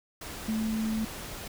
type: tone in noise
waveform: sine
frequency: 220 Hz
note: A3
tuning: in tune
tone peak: -27 dBFS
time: 0.48-1.05 s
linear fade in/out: 5 ms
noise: pink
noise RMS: -40 dBFS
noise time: 0.21-1.48 s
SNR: +10 dB
effects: none